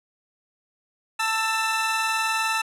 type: tone pair together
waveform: 20% pulse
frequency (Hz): 889 / 1323.6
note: A5 / E6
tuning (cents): +18 / +7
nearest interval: perfect fifth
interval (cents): 689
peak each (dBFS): -20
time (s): 1.19-2.62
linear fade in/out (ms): 10
effects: low-pass 11000 Hz 12 dB/octave